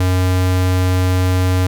square tone, 91.9 Hz, F#2, 11 cents flat, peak -13 dBFS, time 0-1.67 s, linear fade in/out 5 ms, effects none

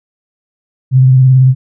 sine tone with vibrato, 130.1 Hz, C3, 9 cents flat, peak -3 dBFS, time 0.91-1.55 s, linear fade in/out 50 ms, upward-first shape sine, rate 18 Hz, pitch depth 34 cents each way, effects none

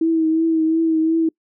sine tone with vibrato, 322.6 Hz, E4, 37 cents flat, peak -14 dBFS, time 0.01-1.29 s, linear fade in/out 5 ms, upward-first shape triangle, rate 2.8 Hz, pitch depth 36 cents each way, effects noise-tail reverb RT60 0.1 s tail -26 dB re dry

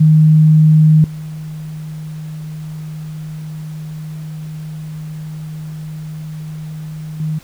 sine tone with level steps, 155.56 Hz, D#3, in tune, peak -5 / -24 / -16 dBFS, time 0-7.39 s, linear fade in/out 10 ms, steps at 1.04 / 7.2 s, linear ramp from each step 2 ms, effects pink hiss -44 dBFS RMS until 7.43 s

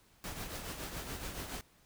pink noise with tremolo, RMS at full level -40 dBFS, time 0.24-1.61 s, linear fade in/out 0 ms, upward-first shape triangle, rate 7.1 Hz, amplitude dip 55%, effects pink hiss -66 dBFS RMS until 1.85 s

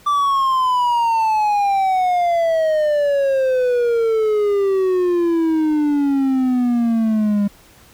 triangle exponential sweep, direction down, 1174.7 to 200.9 Hz, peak -12 dBFS, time 0.06-7.48 s, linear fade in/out 10 ms, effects pink hiss -48 dBFS RMS until 7.93 s

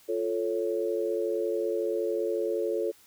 sine chord, F augmented, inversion none, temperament equal, 349.2 / 440 / 554.4 Hz, F4 / A4 / C#5, 0 / 0 / 0 cents, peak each -31 / -29 / -32 dBFS, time 0.08-2.92 s, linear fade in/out 20 ms, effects white hiss -58 dBFS RMS until 3.06 s

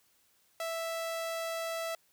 sawtooth tone, 659.3 Hz, E5, in tune, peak -30 dBFS, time 0.6-1.95 s, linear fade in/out 2 ms, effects white hiss -69 dBFS RMS until 2.12 s

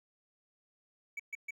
triangle tone bursts, 2281 Hz, C#7, 49 cents sharp, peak -35 dBFS, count 3, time 1.17-1.508 s, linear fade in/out 5 ms, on 26 ms, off 130 ms, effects none

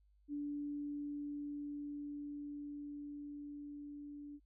sine tone with level ramp, 290.4 Hz, D4, 19 cents flat, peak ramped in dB -38 to -47 dBFS, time 0.28-4.4 s, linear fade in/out 50 ms, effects added 50 Hz sine -67 dBFS peak until 4.45 s

